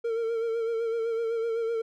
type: tone with vibrato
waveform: triangle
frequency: 457.2 Hz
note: A#4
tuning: 34 cents flat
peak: -24 dBFS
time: 0.04-1.82 s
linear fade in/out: 10 ms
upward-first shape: sine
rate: 7.9 Hz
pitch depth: 40 cents each way
effects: none